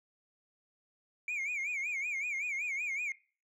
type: tone with vibrato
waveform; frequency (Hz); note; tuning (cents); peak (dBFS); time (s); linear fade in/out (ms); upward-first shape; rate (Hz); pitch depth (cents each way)
sine; 2294; D7; -41; -30; 1.28-3.12; 2; sine; 5.3; 140
effects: noise-tail reverb RT60 0.4 s tail -23 dB re dry + tanh soft clip ceiling -32 dBFS